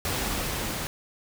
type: noise with level ramp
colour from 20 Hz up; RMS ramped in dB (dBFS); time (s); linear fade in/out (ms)
pink; -28 to -32; 0.05-0.87; 0
effects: none